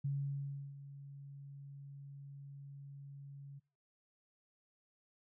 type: tone with ADSR envelope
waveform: sine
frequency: 140 Hz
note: C#3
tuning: 18 cents sharp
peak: -33 dBFS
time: 0.04-3.6 s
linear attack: 10 ms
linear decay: 690 ms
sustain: -15 dB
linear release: 21 ms
effects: noise-tail reverb RT60 0.4 s tail -25 dB re dry